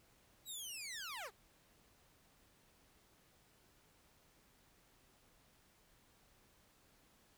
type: linear sweep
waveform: 15% pulse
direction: down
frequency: 3960 to 349.2 Hz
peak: -38 dBFS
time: 0.45-1.31 s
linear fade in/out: 50 ms
effects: pink hiss -70 dBFS RMS until 7.37 s